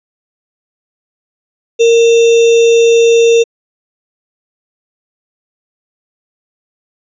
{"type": "tone with sample-and-hold", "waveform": "sine", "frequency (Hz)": 462.6, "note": "A#4", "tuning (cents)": -13, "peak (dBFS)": -4, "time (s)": [1.79, 3.44], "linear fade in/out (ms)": 20, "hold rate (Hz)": 3150, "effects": ["resampled to 16000 Hz"]}